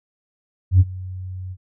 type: tone with ADSR envelope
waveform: sine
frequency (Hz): 92.6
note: F#2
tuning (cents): +2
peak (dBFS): -5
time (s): 0.71-1.57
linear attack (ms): 90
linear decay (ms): 37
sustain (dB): -23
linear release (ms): 53
effects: tanh soft clip ceiling -5 dBFS